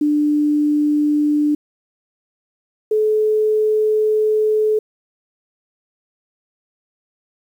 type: tone pair in turn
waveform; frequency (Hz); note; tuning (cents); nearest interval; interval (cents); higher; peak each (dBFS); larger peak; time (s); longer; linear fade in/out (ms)
sine; 296.9 / 430.1; D4 / A4; +19 / -39; tritone; 642; second; -13; neither; 0.01-1.55 / 2.91-4.79; second; 5
effects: 8-bit